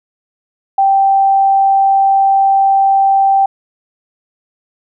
sine tone, 782 Hz, G5, 4 cents flat, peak -7 dBFS, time 0.78-3.46 s, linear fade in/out 5 ms, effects none

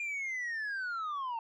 sine linear sweep, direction down, 2421 to 890 Hz, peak -31 dBFS, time 0-1.39 s, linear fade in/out 2 ms, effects tanh soft clip ceiling -33 dBFS

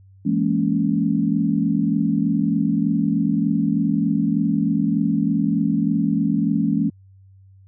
sine chord, A# half-diminished seventh, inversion second, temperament just, 167.82 / 209.8 / 233.1 / 279.7 Hz, E3 / G#3 / A#3 / C#4, +31 / +18 / 0 / +16 cents, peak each -23 / -21 / -24 / -22 dBFS, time 0.25-6.9 s, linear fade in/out 10 ms, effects added 96 Hz sine -46 dBFS peak until 7.67 s

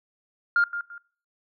sine tone with echo, 1406 Hz, F6, 11 cents sharp, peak -16 dBFS, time 0.56-0.64 s, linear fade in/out 2 ms, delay 170 ms, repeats 2, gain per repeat -11 dB, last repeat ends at 0.98 s, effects noise-tail reverb RT60 0.5 s tail -23 dB re dry + tanh soft clip ceiling -13 dBFS

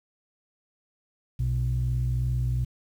sine tone pair together, 60.83 / 123.47 Hz, B1 / B2, -26 / 0 cents, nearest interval octave, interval 1226 cents, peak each -26 / -24 dBFS, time 1.39-2.65 s, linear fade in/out 10 ms, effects tanh soft clip ceiling -18 dBFS + 9-bit

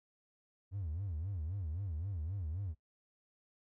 triangle tone with vibrato, 87.8 Hz, F2, 10 cents sharp, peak -34 dBFS, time 0.71-2.75 s, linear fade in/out 50 ms, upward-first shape sine, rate 3.8 Hz, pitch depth 260 cents each way, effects noise-tail reverb RT60 0.1 s tail -19 dB re dry + tanh soft clip ceiling -31 dBFS

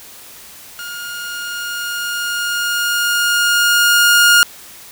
sawtooth tone with level ramp, 1421 Hz, F6, 30 cents sharp, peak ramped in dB -23 to -3 dBFS, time 0.79-4.43 s, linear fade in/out 0 ms, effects white hiss -38 dBFS RMS until 4.91 s

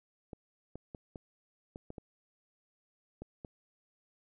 clicks, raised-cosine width 2 ms, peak -30 dBFS, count 9, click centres 0.332 / 0.756 / 0.948 / 1.158 / 1.759 / 1.904 / 1.982 / 3.22 / 3.448 s, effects none

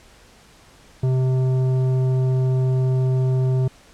sine tone with tanh clipping, 129.6 Hz, C3, 16 cents flat, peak -18 dBFS, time 1.03-3.68 s, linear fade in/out 5 ms, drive 11 dB, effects pink hiss -50 dBFS RMS until 3.93 s + low-pass 9000 Hz 12 dB/octave

